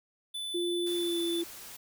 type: tone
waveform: square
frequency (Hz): 3495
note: A7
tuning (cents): -12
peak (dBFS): -35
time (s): 0.34-1.42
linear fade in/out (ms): 10
type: tone with pitch glide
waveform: sine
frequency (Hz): 349.2 to 340.2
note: F4 to F4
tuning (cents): 0 to -45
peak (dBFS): -29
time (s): 0.54-1.44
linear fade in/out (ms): 10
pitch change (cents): -45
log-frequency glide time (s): 0.96-1.2
type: noise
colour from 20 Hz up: white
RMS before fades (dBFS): -46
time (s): 0.86-1.77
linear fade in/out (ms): 10
effects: none